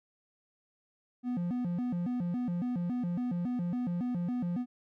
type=tone with vibrato; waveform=triangle; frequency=207.7 Hz; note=G#3; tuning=in tune; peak=-28 dBFS; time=1.23-4.66 s; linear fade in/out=50 ms; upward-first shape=square; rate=3.6 Hz; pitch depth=300 cents each way; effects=none